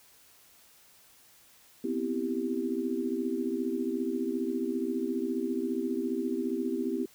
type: chord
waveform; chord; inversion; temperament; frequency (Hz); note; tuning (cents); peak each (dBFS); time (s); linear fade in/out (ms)
sine; C major seventh; third; equal; 246.9 / 261.6 / 329.6 / 392; B3 / C4 / E4 / G4; 0 / 0 / 0 / 0; -34; 1.84-7.06; 5
effects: white hiss -59 dBFS RMS until 7.14 s